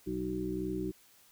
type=harmonic tone; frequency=62.5 Hz; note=B1; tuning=21 cents sharp; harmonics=1 / 2 / 3 / 5 / 6; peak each=-44 / -46 / -39 / -36 / -37 dBFS; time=0.06-0.92 s; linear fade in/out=20 ms; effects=white hiss -62 dBFS RMS until 1.31 s